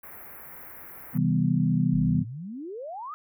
white band-stop noise, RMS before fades -44 dBFS, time 0.03-1.18 s, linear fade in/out 5 ms, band 2200 to 12000 Hz, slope 48 dB/octave
sine chord, C major seventh, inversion none, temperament equal with one note detuned, 130.81 / 162.08 / 196 / 246.9 Hz, C3 / E3 / G3 / B3, 0 / -29 / 0 / 0 cents, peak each -27 / -24 / -27 / -27 dBFS, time 1.13-2.25 s, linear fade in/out 50 ms
sine exponential sweep, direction up, 44 to 1290 Hz, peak -34 dBFS, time 1.93-3.14 s, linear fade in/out 0 ms
effects none

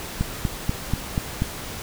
click train, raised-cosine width 5 ms, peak -9 dBFS, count 6, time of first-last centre 0.21-1.421 s, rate 4.13 Hz, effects pink hiss -34 dBFS RMS until 1.82 s

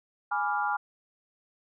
sine chord, G# diminished seventh, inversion none, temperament equal, 830.6 / 987.8 / 1174.7 / 1396.9 Hz, G#5 / B5 / D6 / F6, 0 / 0 / 0 / 0 cents, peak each -29 / -34 / -34 / -31 dBFS, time 0.31-0.77 s, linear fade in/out 10 ms, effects none

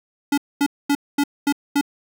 square tone bursts, 285.1 Hz, C#4, 49 cents sharp, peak -16 dBFS, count 6, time 0.32-1.812 s, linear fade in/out 5 ms, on 57 ms, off 230 ms, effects none

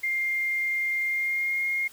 sine tone with pitch glide, 2110 to 2137 Hz, C7 to C7, +14 to +36 cents, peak -24 dBFS, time 0.03-1.88 s, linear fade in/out 10 ms, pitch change +22 cents, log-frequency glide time 1.06-1.59 s, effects white hiss -51 dBFS RMS until 1.92 s

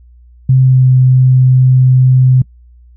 sine tone with pitch glide, 130.6 to 128.73 Hz, C3 to C3, -3 to -28 cents, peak -4 dBFS, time 0.49-2.42 s, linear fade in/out 5 ms, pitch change -25 cents, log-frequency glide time 0.59-0.84 s, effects noise-tail reverb RT60 0.1 s tail -23 dB re dry + added 60 Hz sine -38 dBFS peak until 2.96 s

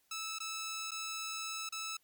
10% pulse tone with dropouts, 1309 Hz, E6, 13 cents flat, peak -30 dBFS, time 0.11-1.97 s, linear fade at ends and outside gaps 5 ms, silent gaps 0.387-0.402 / 0.909-0.916 / 1.691-1.723 s, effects white hiss -73 dBFS RMS until 2.03 s + MP3 96 kbps

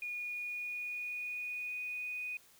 sine tone with pitch glide, 2445 to 2483 Hz, D#7 to D#7, -31 to -4 cents, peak -37 dBFS, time 0.02-2.37 s, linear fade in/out 2 ms, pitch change +27 cents, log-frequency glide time 0.2-2.2 s, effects white hiss -63 dBFS RMS until 2.59 s

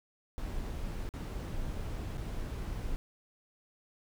brown noise with dropouts, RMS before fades -37 dBFS, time 0.38-2.96 s, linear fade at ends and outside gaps 0 ms, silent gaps 1.09-1.138 / 2.172-2.178 s, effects none

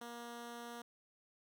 10% pulse tone, 236.9 Hz, A#3, 28 cents sharp, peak -38 dBFS, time 0.01-0.82 s, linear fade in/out 5 ms, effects none

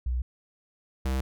sine / square tone pair in turn, 61.74 / 65.58 Hz, B1 / C2, 0 / +5 cents, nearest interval minor second, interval 105 cents, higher second, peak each -25 / -26 dBFS, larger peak first, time 0.06-0.22 / 1.05-1.21 s, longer neither, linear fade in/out 5 ms, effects none

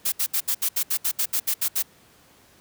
blue noise bursts, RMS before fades -23 dBFS, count 13, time 0.05-1.826 s, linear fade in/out 10 ms, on 72 ms, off 70 ms, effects pink hiss -55 dBFS RMS until 2.6 s + high-pass 80 Hz 12 dB/octave

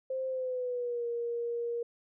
sine tone with pitch glide, 523.3 to 471.6 Hz, C5 to A#4, 0 to +20 cents, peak -31 dBFS, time 0.1-1.83 s, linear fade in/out 5 ms, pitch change -180 cents, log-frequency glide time 0.28-1.06 s, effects none

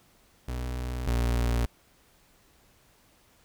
35% pulse tone pair in turn, 61.74 / 59.4 Hz, B1 / A#1, 0 / +33 cents, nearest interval minor second, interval 67 cents, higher first, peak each -29 / -22 dBFS, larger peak second, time 0.48-1.07 / 1.07-1.66 s, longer neither, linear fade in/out 5 ms, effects pink hiss -62 dBFS RMS until 3.44 s

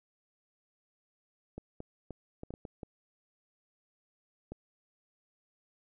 clicks, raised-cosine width 2 ms, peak -28 dBFS, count 9, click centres 1.58 / 1.804 / 2.107 / 2.434 / 2.506 / 2.539 / 2.652 / 2.832 / 4.52 s, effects none

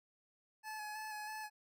25% pulse tone with vibrato, 855 Hz, A5, 50 cents flat, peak -39 dBFS, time 0.63-1.5 s, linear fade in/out 50 ms, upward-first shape square, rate 3.1 Hz, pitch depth 19 cents each way, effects none

